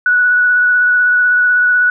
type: tone with vibrato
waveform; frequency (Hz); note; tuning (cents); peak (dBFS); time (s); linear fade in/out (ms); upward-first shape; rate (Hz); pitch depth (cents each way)
sine; 1473; F#6; -8; -8; 0.06-1.9; 2; sine; 16; 12
effects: none